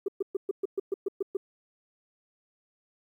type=tone bursts; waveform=sine; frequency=392 Hz; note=G4; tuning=in tune; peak=-24 dBFS; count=10; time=0.06-1.37 s; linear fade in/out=5 ms; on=23 ms; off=120 ms; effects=tanh soft clip ceiling -21 dBFS + 11-bit